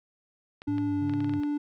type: clicks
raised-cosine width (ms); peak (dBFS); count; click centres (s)
0.3; -27; 9; 0.619 / 0.782 / 1.096 / 1.137 / 1.205 / 1.245 / 1.295 / 1.337 / 1.435
type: tone with pitch glide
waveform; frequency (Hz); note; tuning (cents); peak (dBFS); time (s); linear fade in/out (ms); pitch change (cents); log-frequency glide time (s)
triangle; 290.3 to 292.7; D4 to D4; -20 to -6; -24; 0.67-1.58; 10; +14; 1.11-1.44
type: tone with vibrato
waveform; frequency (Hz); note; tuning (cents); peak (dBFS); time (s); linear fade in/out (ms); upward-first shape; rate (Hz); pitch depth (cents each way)
sine; 103.83; G#2; 0; -33; 0.68-1.4; 0; square; 2.3; 65
type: tone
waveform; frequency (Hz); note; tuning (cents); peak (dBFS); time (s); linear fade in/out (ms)
triangle; 140.8; C#3; +27; -34; 1.01-1.38; 5
effects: none